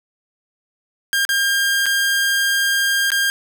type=tone with dropouts; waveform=sawtooth; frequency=1606 Hz; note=G6; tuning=41 cents sharp; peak=-12 dBFS; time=1.13-3.3 s; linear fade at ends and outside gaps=0 ms; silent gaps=1.251-1.291 / 1.858-1.864 / 3.104-3.118 s; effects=none